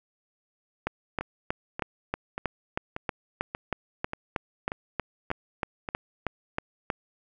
two click trains, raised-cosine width 0.5 ms, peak -12 / -17 dBFS, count 20 / 9, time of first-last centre 0.87-6.902 / 1.21-5.888 s, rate 3.15 / 1.71 Hz, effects none

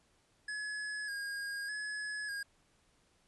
square tone with vibrato, 1661.2 Hz, G#6, in tune, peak -38 dBFS, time 0.48-2.43 s, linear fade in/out 5 ms, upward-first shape square, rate 0.83 Hz, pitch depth 36 cents each way, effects pink hiss -71 dBFS RMS until 3.27 s + resampled to 24000 Hz

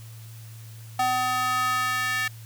square tone with high-pass filter sweep, 252.6 Hz, B3, 39 cents sharp, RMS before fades -25 dBFS, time 0.99-2.28 s, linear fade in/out 5 ms, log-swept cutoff 830 to 1800 Hz, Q 3.1, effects added 112 Hz sine -40 dBFS peak until 2.45 s + white hiss -51 dBFS RMS until 2.45 s

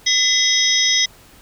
sine tone cluster, 2018 / 3264 / 3765 / 5220 / 6000 Hz, B6 / G#7 / A#7 / E8 / F#8, +37 / -31 / +16 / -18 / +23 cents, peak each -20 dBFS, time 0.06-1.06 s, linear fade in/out 10 ms, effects pink hiss -47 dBFS RMS until 1.41 s

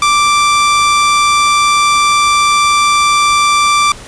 sawtooth tone, 1174.7 Hz, D6, in tune, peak -4 dBFS, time 0.02-3.92 s, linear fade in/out 2 ms, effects pink hiss -32 dBFS RMS until 4.07 s + resampled to 22050 Hz

